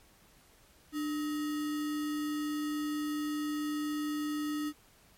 sine tone with sample-and-hold, 298.5 Hz, D4, 28 cents sharp, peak -31 dBFS, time 0.92-4.73 s, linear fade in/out 50 ms, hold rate 1575 Hz, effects pink hiss -62 dBFS RMS until 5.17 s + MP3 64 kbps

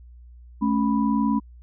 sine tone cluster, 217.2 / 276.8 / 986 Hz, A3 / C#4 / B5, -22 / -2 / -3 cents, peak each -21 / -23 / -28 dBFS, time 0.61-1.4 s, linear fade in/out 20 ms, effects added 60 Hz sine -43 dBFS peak until 1.62 s

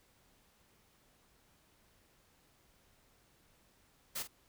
white noise with echo, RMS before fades -39 dBFS, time 4.15-4.23 s, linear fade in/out 10 ms, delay 46 ms, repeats 1, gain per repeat -11 dB, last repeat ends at 4.276 s, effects pink hiss -69 dBFS RMS until 4.48 s

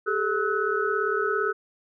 sine tone cluster, 396.5 / 434.1 / 1291 / 1487 Hz, G4 / A4 / E6 / F#6, +20 / -23 / -37 / +8 cents, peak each -28 dBFS, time 0.06-1.53 s, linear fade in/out 20 ms, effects none

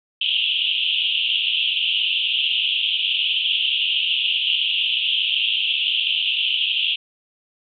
pink band-pass noise, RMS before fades -21 dBFS, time 0.21-6.96 s, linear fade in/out 5 ms, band 2700 to 3400 Hz, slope 96 dB/octave, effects none

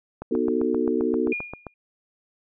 click train, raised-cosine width 1 ms, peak -19 dBFS, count 12, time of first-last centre 0.22-1.667 s, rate 7.6 Hz
sine chord, B dominant seventh, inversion none, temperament just, 246.9 / 308.7 / 370.4 / 444.5 Hz, B3 / D#4 / F#4 / A4, 0 / -14 / +2 / +18 cents, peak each -26 dBFS, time 0.31-1.33 s, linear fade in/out 5 ms
sine tone with exponential decay, 2428 Hz, D#7, 43 cents flat, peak -23 dBFS, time 1.32-1.74 s, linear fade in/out 2 ms, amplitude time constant 91 ms
effects none

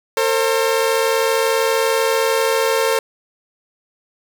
sawtooth tone pair together, 453.8 / 534 Hz, A#4 / C5, -47 / +35 cents, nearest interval minor third, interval 282 cents, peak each -13 / -15 dBFS, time 0.17-2.99 s, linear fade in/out 2 ms, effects none

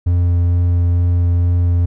triangle tone with vibrato, 87.31 Hz, F2, in tune, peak -9 dBFS, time 0.06-1.86 s, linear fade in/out 10 ms, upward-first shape sine, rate 2.2 Hz, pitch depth 9 cents each way, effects none

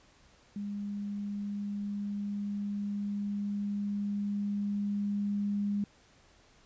sine tone with level ramp, 203.5 Hz, G#3, 35 cents flat, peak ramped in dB -34 to -28 dBFS, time 0.56-5.84 s, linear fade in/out 2 ms, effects pink hiss -62 dBFS RMS until 6.65 s + resampled to 16000 Hz

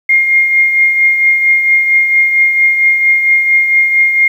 sine tone with tremolo, 2127 Hz, C7, 28 cents sharp, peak -4 dBFS, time 0.09-4.28 s, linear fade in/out 5 ms, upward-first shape triangle, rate 4.4 Hz, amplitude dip 55%, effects 7-bit

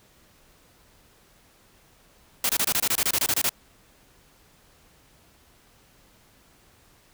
white noise bursts, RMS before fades -23 dBFS, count 14, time 2.44-3.493 s, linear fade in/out 2 ms, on 52 ms, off 25 ms, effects pink hiss -58 dBFS RMS until 7.13 s

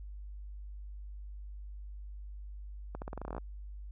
accelerating click train, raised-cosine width 1 ms, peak -26 dBFS, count 13, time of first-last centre 2.95-3.381 s, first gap 69 ms, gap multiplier 0.87, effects added 50 Hz sine -42 dBFS peak until 3.91 s

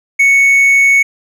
triangle tone, 2217 Hz, C#7, in tune, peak -4 dBFS, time 0.19-1.03 s, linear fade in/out 10 ms, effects none

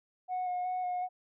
sine tone with vibrato, 728 Hz, F#5, 28 cents flat, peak -29 dBFS, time 0.28-1.09 s, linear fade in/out 50 ms, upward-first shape square, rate 2.7 Hz, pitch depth 15 cents each way, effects tanh soft clip ceiling -29 dBFS

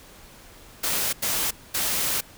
white noise bursts at uneven times, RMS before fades -25 dBFS, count 3, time 0.83-1.13 / 1.22-1.51 / 1.74-2.21 s, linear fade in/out 10 ms, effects pink hiss -48 dBFS RMS until 2.37 s

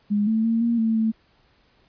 sine tone with pitch steps, 206.3 / 221.4 / 227.6 / 233.9 / 223.8 / 221.7 Hz, G#3 / A3 / A#3 / A#3 / A3 / A3, -11 / +11 / -41 / +6 / +30 / +13 cents, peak -18 dBFS, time 0.1-1.12 s, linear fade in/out 20 ms, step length 170 ms, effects pink hiss -61 dBFS RMS until 1.88 s + resampled to 11025 Hz

